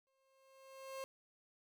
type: tone with exponential growth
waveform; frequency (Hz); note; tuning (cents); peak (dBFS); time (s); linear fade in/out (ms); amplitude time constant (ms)
30% pulse; 534; C5; +35; -39; 0.07-1.04; 0; 210
effects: none